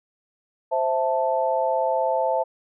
sine chord, A minor, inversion first, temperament equal, 523.3 / 659.3 / 880 Hz, C5 / E5 / A5, 0 / 0 / 0 cents, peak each -24 dBFS, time 0.71-2.44 s, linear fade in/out 20 ms, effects none

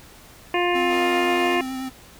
harmonic tone, 352.8 Hz, F4, 18 cents sharp, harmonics 1 / 2 / 3 / 5 / 6 / 7 / 8, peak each -22 / -25 / -27 / -29 / -30 / -30 / -31 dBFS, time 0.54-1.61 s, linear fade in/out 2 ms
square tone with vibrato, 261.6 Hz, C4, in tune, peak -28 dBFS, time 0.74-1.9 s, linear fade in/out 20 ms, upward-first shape triangle, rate 9.4 Hz, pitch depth 23 cents each way
sawtooth chord, Bb suspended fourth, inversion none, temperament equal, 466.2 / 622.3 / 698.5 Hz, Bb4 / Eb5 / F5, 0 / 0 / 0 cents, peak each -31 / -32 / -32 dBFS, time 0.88-1.59 s, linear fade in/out 50 ms
effects pink hiss -47 dBFS RMS until 2.19 s

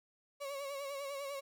35% pulse tone with vibrato, 558 Hz, C#5, 11 cents sharp, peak -38 dBFS, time 0.4-1.41 s, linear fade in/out 20 ms, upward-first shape sine, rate 10 Hz, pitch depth 50 cents each way, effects none

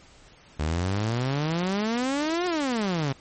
sawtooth exponential two-way sweep, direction up then down, 73.42 to 366.8 to 130.4 Hz, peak -20 dBFS, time 0.59-3.13 s, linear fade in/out 10 ms, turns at 2.46 s, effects pink hiss -53 dBFS RMS until 3.2 s + MP3 32 kbps

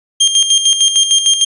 25% pulse tone with tremolo, 3200 Hz, G7, 35 cents sharp, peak -3 dBFS, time 0.2-1.45 s, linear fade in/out 10 ms, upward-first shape square, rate 6.6 Hz, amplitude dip 60%, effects resampled to 24000 Hz

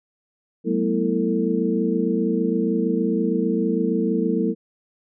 sine tone cluster, 187.1 / 215.8 / 242.3 / 328 / 450.1 Hz, F#3 / A3 / B3 / E4 / A4, +20 / -33 / -33 / -9 / +39 cents, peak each -25 dBFS, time 0.64-4.55 s, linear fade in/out 50 ms, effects none

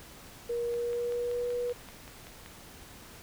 sine tone with pitch glide, 474 to 485.9 Hz, A#4 to B4, +29 to -28 cents, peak -29 dBFS, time 0.49-1.73 s, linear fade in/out 10 ms, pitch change +43 cents, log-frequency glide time 0.68-1.48 s
click train, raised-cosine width 0.3 ms, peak -31 dBFS, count 10, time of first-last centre 0.74-2.461 s, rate 5.23 Hz
effects pink hiss -50 dBFS RMS until 3.22 s

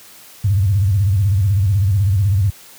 sine tone with vibrato, 98 Hz, G2, in tune, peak -11 dBFS, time 0.44-2.5 s, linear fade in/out 5 ms, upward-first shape square, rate 16 Hz, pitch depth 130 cents each way, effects white hiss -42 dBFS RMS until 2.78 s + high-pass 60 Hz 12 dB/octave

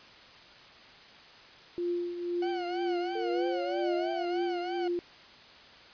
sine tone with tremolo, 349.2 Hz, F4, in tune, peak -27 dBFS, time 1.78-4.99 s, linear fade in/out 0 ms, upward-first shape triangle, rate 2 Hz, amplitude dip 65%
40% pulse tone with vibrato, 737 Hz, F#5, 7 cents flat, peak -34 dBFS, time 2.42-4.88 s, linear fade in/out 5 ms, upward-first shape triangle, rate 3.1 Hz, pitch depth 110 cents each way
sine linear sweep, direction up, 440 to 694 Hz, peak -33 dBFS, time 3.15-4.25 s, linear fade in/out 5 ms
effects white hiss -52 dBFS RMS until 5.93 s + resampled to 11025 Hz

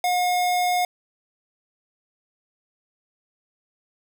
square tone, 719 Hz, F#5, 50 cents flat, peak -20 dBFS, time 0.04-0.85 s, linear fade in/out 2 ms, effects none

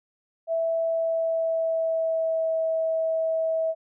sine tone with pitch glide, 658 to 647.1 Hz, E5 to E5, -3 to -32 cents, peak -22 dBFS, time 0.47-3.75 s, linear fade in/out 50 ms, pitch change -29 cents, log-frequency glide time 0.81-2.57 s, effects none

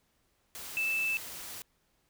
sine tone in noise, 2637 Hz, E7, in tune, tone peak -28 dBFS, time 0.77-1.17 s, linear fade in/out 0 ms, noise white, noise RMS -43 dBFS, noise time 0.55-1.62 s, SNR +12 dB, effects pink hiss -73 dBFS RMS until 2.09 s

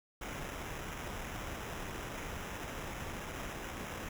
pink noise with sample-and-hold, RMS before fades -42 dBFS, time 0.21-4.09 s, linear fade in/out 5 ms, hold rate 4410 Hz, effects none

